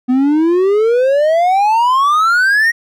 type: exponential sweep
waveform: triangle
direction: up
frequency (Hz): 246.9 to 1900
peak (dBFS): -7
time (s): 0.08-2.72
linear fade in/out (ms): 20
effects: none